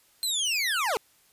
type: linear sweep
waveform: 25% pulse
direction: down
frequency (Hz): 4186 to 387.9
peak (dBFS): -21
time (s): 0.23-0.97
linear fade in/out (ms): 0
effects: white hiss -62 dBFS RMS until 1.32 s + resampled to 32000 Hz